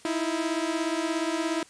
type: beating tone pair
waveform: sawtooth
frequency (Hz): 317.2 / 334.2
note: D#4 / E4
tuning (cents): +33 / +24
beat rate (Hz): 17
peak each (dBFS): -25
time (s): 0.05-1.63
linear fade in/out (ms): 2
effects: white hiss -54 dBFS RMS until 1.69 s + resampled to 22050 Hz